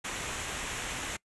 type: noise with comb filter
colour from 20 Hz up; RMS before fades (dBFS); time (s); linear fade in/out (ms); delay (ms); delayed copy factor
pink; -36; 0.04-1.17; 10; 0.21; -0.5
effects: noise-tail reverb RT60 0.1 s tail -23 dB re dry + resampled to 24000 Hz